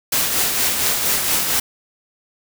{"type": "noise with tremolo", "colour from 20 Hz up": "white", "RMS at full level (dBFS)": -17, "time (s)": [0.12, 1.6], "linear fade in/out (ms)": 5, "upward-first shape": "triangle", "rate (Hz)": 4.3, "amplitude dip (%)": 45, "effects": []}